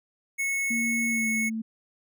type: tone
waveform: square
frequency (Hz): 2196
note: C#7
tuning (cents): -17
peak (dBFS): -26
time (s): 0.38-1.5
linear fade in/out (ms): 20
type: tone with pitch glide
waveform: sine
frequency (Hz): 233.1 to 222.6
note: A#3 to A3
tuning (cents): 0 to +20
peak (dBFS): -28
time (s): 0.7-1.62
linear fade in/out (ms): 10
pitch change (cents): -80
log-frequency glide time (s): 1.08-1.29
effects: none